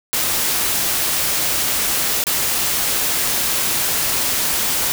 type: noise with dropouts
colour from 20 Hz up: white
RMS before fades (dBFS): -19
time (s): 0.13-4.92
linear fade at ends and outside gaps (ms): 0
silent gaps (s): 2.239-2.268
effects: none